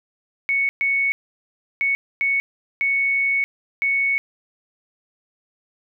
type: tone bursts at uneven times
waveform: sine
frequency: 2217 Hz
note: C#7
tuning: in tune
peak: -17 dBFS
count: 6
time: 0.49-0.69 / 0.81-1.12 / 1.81-1.95 / 2.21-2.4 / 2.81-3.44 / 3.82-4.18 s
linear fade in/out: 0 ms
effects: none